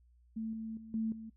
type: tone with level steps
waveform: sine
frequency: 222.2 Hz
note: A3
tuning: 17 cents sharp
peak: -35 / -38 / -47 / -31 / -43 dBFS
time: 0.36-1.3 s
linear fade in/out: 10 ms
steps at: 0.53 / 0.77 / 0.94 / 1.12 s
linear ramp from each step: 2 ms
effects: noise-tail reverb RT60 0.1 s tail -19 dB re dry + added 60 Hz sine -62 dBFS peak until 1.36 s